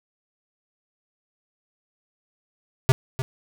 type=tone with echo; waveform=square; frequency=130.81 Hz; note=C3; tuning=in tune; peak=-13 dBFS; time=2.89-2.92 s; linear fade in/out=0 ms; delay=300 ms; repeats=1; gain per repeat=-12 dB; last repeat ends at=3.22 s; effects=none